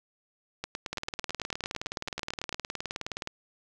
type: two click trains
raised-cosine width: 0.2 ms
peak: -16 / -16 dBFS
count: 18 / 46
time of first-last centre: 0.64-2.527 / 0.93-3.274 s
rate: 9.01 / 19.2 Hz
effects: none